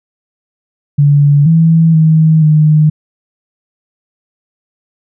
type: tone with pitch steps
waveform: sine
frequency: 144.1 / 163.3 / 158.5 / 153.3 Hz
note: D3 / E3 / D#3 / D#3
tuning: -33 / -16 / +32 / -25 cents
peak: -4 dBFS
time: 0.98-2.9 s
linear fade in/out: 10 ms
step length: 480 ms
effects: none